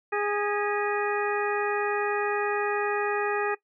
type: harmonic tone with a mistuned harmonic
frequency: 412.1 Hz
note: G#4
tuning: 13 cents flat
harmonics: 1 / 2 / 3 / 4 / 5 / 6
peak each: -28 / -31 / -33 / -34 / -35 / -36 dBFS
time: 0.12-3.55 s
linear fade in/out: 10 ms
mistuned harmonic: 5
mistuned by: -120 cents
effects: noise-tail reverb RT60 0.1 s tail -19 dB re dry